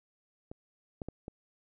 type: clicks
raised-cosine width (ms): 2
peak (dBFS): -29 / -24 / -25 / -27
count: 4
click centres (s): 0.515 / 1.018 / 1.086 / 1.281
effects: none